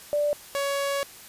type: tone pair in turn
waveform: sine / sawtooth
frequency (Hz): 587.3 / 559.5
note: D5 / C#5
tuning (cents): 0 / +16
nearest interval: minor second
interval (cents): 84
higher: first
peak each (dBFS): -21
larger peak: neither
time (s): 0.13-0.33 / 0.55-1.03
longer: second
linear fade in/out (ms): 0
effects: white hiss -46 dBFS RMS until 1.28 s + resampled to 32000 Hz